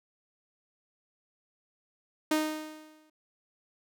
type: tone with exponential decay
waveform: sawtooth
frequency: 309.4 Hz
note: D#4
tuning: 10 cents flat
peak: -19 dBFS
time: 2.31-3.1 s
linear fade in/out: 5 ms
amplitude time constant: 170 ms
effects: none